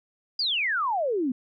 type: exponential sweep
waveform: sine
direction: down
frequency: 4978 to 238.8 Hz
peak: -23 dBFS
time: 0.39-1.32 s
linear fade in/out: 5 ms
effects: none